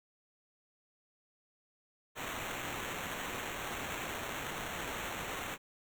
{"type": "noise with sample-and-hold", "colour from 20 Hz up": "white", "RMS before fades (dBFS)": -40, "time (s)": [2.15, 5.58], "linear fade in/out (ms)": 50, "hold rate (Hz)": 4900, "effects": []}